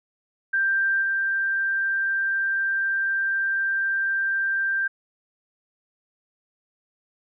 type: tone with level steps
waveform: sine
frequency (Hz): 1578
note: G6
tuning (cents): +11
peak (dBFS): -19 / -21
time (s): 0.53-4.88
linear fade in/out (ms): 10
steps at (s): 1.01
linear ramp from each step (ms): 20
effects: none